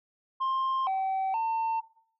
sine tone with pitch steps, 1057 / 767 / 900 Hz, C6 / G5 / A5, +17 / -38 / +39 cents, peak -23 dBFS, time 0.4-1.81 s, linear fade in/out 20 ms, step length 470 ms, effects noise-tail reverb RT60 0.5 s tail -17 dB re dry + tanh soft clip ceiling -25 dBFS

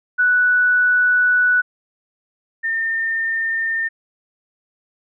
sine tone pair in turn, 1480 / 1811.8 Hz, F#6 / A#6, 0 / -50 cents, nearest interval major third, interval 350 cents, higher second, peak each -12 / -18 dBFS, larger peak first, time 0.18-1.62 / 2.63-3.89 s, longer first, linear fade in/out 20 ms, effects none

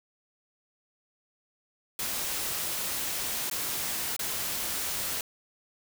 white noise with dropouts, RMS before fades -32 dBFS, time 1.99-5.21 s, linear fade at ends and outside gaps 2 ms, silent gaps 3.499-3.512 / 4.165-4.192 s, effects none

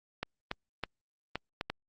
clicks, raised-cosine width 0.3 ms, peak -17 dBFS, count 6, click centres 0.23 / 0.514 / 0.837 / 1.356 / 1.611 / 1.7 s, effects Opus 48 kbps

